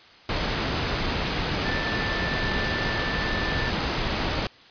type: tone in noise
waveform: sine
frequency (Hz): 1766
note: A6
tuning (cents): +6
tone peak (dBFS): -30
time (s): 1.65-3.7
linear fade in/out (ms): 2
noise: pink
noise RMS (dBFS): -26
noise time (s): 0.29-4.47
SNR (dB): -7
effects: white hiss -50 dBFS RMS until 4.7 s + resampled to 11025 Hz